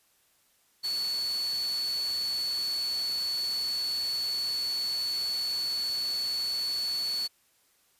sine tone in noise, 4435 Hz, C#8, in tune, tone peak -28 dBFS, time 0.83-7.28 s, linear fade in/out 20 ms, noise white, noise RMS -42 dBFS, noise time 0.83-7.28 s, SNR +11 dB, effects white hiss -67 dBFS RMS until 7.99 s + resampled to 32000 Hz

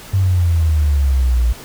sine exponential sweep, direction down, 98 to 57 Hz, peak -11 dBFS, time 0.13-1.53 s, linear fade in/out 10 ms, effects pink hiss -36 dBFS RMS until 1.64 s

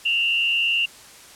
sine tone with frequency modulation, 2781 Hz, F7, 8 cents flat, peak -18 dBFS, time 0.05-0.86 s, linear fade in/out 10 ms, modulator 109 Hz, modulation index 0.87, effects white hiss -45 dBFS RMS until 1.35 s + low-pass 10000 Hz 12 dB/octave

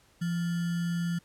sine tone with sample-and-hold, 171 Hz, F3, 36 cents flat, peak -27 dBFS, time 0.21-1.19 s, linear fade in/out 10 ms, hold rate 1575 Hz, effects pink hiss -63 dBFS RMS until 1.24 s + low-pass 12000 Hz 12 dB/octave

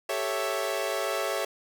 sawtooth chord, A dominant seventh, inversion third, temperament equal, 392 / 440 / 554.4 / 659.3 Hz, G4 / A4 / C#5 / E5, 0 / 0 / 0 / 0 cents, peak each -31 / -31 / -28 / -28 dBFS, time 0.09-1.45 s, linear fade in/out 5 ms, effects none

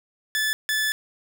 sawtooth tone bursts at uneven times, 1736 Hz, A6, 24 cents flat, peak -18 dBFS, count 2, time 0.35-0.53 / 0.69-0.92 s, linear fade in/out 0 ms, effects none

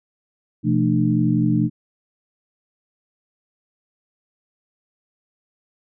sine tone cluster, 126.1 / 170.5 / 222.1 / 300.3 Hz, B2 / F3 / A3 / D4, +36 / -41 / +16 / +39 cents, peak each -21 dBFS, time 0.63-1.7 s, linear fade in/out 50 ms, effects none

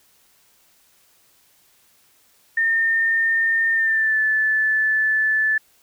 sine tone with pitch glide, 1817 to 1745 Hz, A#6 to A6, -45 to -15 cents, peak -16 dBFS, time 2.57-5.58 s, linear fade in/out 5 ms, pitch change -70 cents, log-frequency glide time 3.72-4.2 s, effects white hiss -58 dBFS RMS until 5.82 s

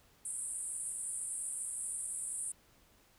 white band-pass noise, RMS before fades -40 dBFS, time 0.25-2.52 s, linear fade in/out 5 ms, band 8300 to 10000 Hz, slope 96 dB/octave, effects pink hiss -66 dBFS RMS until 3.18 s

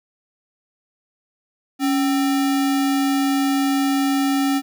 sine tone with sample-and-hold, 277.2 Hz, C#4, in tune, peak -16 dBFS, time 1.79-4.62 s, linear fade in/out 50 ms, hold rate 1050 Hz, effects none

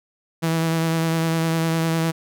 sawtooth tone with vibrato, 163.4 Hz, E3, 15 cents flat, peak -15 dBFS, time 0.42-2.12 s, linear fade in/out 20 ms, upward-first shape triangle, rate 9.9 Hz, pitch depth 22 cents each way, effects none

